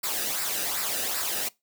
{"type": "noise with flanger", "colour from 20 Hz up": "white", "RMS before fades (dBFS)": -29, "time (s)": [0.03, 1.49], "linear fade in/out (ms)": 10, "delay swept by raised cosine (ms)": [0.31, 0.94], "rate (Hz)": 2.6, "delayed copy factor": -0.6, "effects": ["noise-tail reverb RT60 0.2 s tail -22 dB re dry"]}